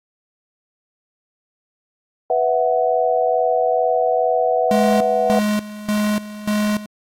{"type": "chord", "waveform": "sine", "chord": "B suspended fourth", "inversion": "none", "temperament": "just", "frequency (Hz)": [493.9, 658.5, 740.8], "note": ["B4", "E5", "F#5"], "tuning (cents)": [0, -2, 2], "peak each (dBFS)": -19, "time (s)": [2.3, 5.39], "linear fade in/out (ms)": 2}
{"type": "tone with tremolo", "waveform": "square", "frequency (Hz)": 210, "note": "G#3", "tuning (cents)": 19, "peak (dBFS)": -17, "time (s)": [4.71, 6.86], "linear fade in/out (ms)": 2, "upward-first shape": "square", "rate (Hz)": 1.7, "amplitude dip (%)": 80}
{"effects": ["AAC 64 kbps"]}